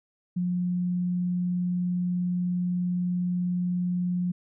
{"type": "tone with vibrato", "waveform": "sine", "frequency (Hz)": 178.4, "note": "F3", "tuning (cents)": 37, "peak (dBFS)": -24, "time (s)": [0.36, 4.32], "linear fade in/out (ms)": 10, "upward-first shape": "square", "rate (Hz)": 20, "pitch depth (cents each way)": 14, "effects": []}